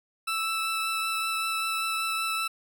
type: tone with vibrato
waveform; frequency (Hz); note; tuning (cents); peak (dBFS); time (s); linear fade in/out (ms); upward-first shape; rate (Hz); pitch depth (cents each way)
20% pulse; 1318.5; E6; 0; -22; 0.27-2.48; 10; triangle; 5.2; 10
effects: none